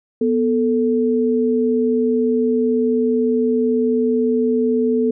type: tone pair together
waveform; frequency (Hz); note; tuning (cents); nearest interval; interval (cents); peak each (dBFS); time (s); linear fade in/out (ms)
sine; 245.5 / 440.5; B3 / A4; -10 / +2; minor seventh; 1012; -17; 0.21-5.11; 5
effects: none